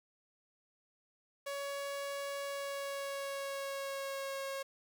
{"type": "tone with pitch glide", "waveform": "sawtooth", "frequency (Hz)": [561, 545], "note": ["C#5", "C#5"], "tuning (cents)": [21, -29], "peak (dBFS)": -34, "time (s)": [1.46, 4.63], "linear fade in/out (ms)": 10, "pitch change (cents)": -50, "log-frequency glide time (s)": [2.42, 4.43], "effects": ["10-bit"]}